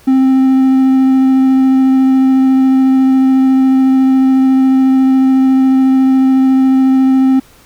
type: tone with vibrato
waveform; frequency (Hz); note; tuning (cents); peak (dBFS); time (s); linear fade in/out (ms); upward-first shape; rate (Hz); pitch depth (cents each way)
triangle; 263.6; C4; +13; -4; 0.07-7.4; 10; sine; 14; 8
effects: pink hiss -44 dBFS RMS until 7.65 s